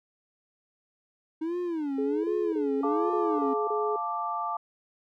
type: tone with vibrato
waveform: triangle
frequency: 310 Hz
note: D#4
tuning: 6 cents flat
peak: -26 dBFS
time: 1.41-3.54 s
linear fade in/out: 10 ms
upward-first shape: sine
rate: 1.3 Hz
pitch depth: 240 cents each way
type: tone bursts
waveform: sine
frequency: 423.2 Hz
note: G#4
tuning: 33 cents sharp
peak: -27 dBFS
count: 7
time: 1.98-3.962 s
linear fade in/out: 5 ms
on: 260 ms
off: 27 ms
type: chord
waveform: sine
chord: D minor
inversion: first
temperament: equal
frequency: 698.5 / 880 / 1174.7 Hz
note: F5 / A5 / D6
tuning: 0 / 0 / 0 cents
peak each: -35 / -33 / -31 dBFS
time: 2.83-4.57 s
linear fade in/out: 5 ms
effects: none